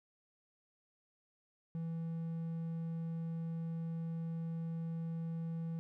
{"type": "tone", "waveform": "triangle", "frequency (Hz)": 164.81, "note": "E3", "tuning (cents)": 0, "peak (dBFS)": -35, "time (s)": [1.75, 5.79], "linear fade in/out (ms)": 0, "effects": []}